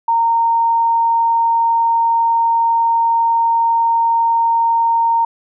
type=tone; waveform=sine; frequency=922 Hz; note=A#5; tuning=19 cents flat; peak=-11 dBFS; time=0.08-5.25 s; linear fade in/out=5 ms; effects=none